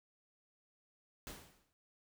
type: noise with exponential decay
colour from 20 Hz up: pink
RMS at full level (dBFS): -45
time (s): 1.27-1.73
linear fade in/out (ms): 0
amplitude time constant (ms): 100
effects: none